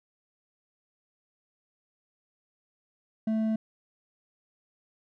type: tone with hard clipping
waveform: sine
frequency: 220 Hz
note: A3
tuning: in tune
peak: -26 dBFS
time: 3.27-3.56 s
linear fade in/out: 5 ms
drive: 5 dB
effects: none

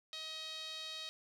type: tone with band-pass filter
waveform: sawtooth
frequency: 632 Hz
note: D#5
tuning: 27 cents sharp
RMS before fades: -45 dBFS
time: 0.13-1.09 s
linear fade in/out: 0 ms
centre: 3900 Hz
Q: 4.1
effects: none

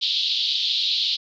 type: band-pass noise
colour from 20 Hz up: pink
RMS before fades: -23 dBFS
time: 0.01-1.17 s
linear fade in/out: 20 ms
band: 3300 to 4300 Hz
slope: 48 dB/octave
effects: none

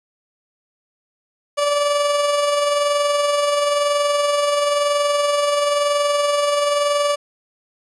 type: tone with amplitude modulation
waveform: 30% pulse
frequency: 580 Hz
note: D5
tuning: 22 cents flat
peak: -12 dBFS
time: 1.57-7.16 s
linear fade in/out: 20 ms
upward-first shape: sine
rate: 21 Hz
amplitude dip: 35%
effects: resampled to 24000 Hz + 8-bit

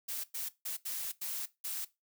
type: noise bursts at uneven times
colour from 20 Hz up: blue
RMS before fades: -38 dBFS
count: 6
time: 0.08-0.24 / 0.34-0.49 / 0.65-0.77 / 0.85-1.12 / 1.21-1.46 / 1.64-1.85 s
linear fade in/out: 10 ms
effects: noise-tail reverb RT60 0.2 s tail -17 dB re dry

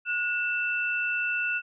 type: tone pair together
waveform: sine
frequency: 1453 / 2665 Hz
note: F#6 / E7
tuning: -32 / +18 cents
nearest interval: major seventh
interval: 1050 cents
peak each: -28 dBFS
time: 0.05-1.62 s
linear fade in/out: 50 ms
effects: none

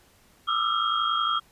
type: tone cluster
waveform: sine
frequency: 1192 / 1307 / 1358 / 3250 Hz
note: D6 / E6 / F6 / G#7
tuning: +25 / -15 / -49 / -38 cents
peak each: -28 dBFS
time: 0.47-1.4 s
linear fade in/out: 20 ms
effects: pink hiss -59 dBFS RMS until 1.51 s + resampled to 32000 Hz

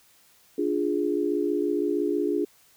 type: chord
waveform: sine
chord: D diminished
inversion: none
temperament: equal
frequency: 293.7 / 349.2 / 415.3 Hz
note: D4 / F4 / Ab4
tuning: 0 / 0 / 0 cents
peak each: -27 dBFS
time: 0.58-2.45 s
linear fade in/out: 5 ms
effects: white hiss -59 dBFS RMS until 2.76 s

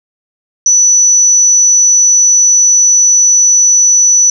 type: tone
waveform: sine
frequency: 5950 Hz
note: F#8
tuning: 9 cents sharp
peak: -4 dBFS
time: 0.66-4.3 s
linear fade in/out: 2 ms
effects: none

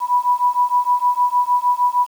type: beating tone pair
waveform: sine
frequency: 980 / 986.5 Hz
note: B5 / B5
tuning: -14 / -2 cents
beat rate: 6.5 Hz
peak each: -17 dBFS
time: 0-2.07 s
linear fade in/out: 50 ms
effects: 7-bit

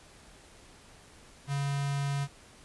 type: tone with notch filter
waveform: square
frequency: 140.7 Hz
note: C#3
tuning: 26 cents sharp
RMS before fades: -31 dBFS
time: 1.47-2.28 s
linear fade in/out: 50 ms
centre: 390 Hz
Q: 1.3
effects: pink hiss -55 dBFS RMS until 2.64 s + resampled to 24000 Hz

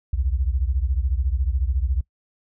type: beating tone pair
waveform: sine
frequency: 60.7 / 74.7 Hz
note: B1 / D2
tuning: -29 / +30 cents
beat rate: 14 Hz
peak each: -21 / -24 dBFS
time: 0.13-2.01 s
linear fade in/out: 5 ms
effects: noise-tail reverb RT60 0.1 s tail -21 dB re dry

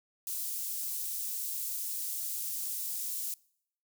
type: high-pass noise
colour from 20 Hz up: white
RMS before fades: -36 dBFS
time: 0.27-3.34 s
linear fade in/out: 2 ms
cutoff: 7400 Hz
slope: 12 dB/octave
effects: noise-tail reverb RT60 0.7 s tail -25 dB re dry

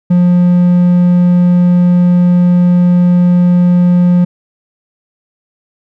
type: tone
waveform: triangle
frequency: 177.2 Hz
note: F3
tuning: 25 cents sharp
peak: -3 dBFS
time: 0.1-4.25 s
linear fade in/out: 10 ms
effects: none

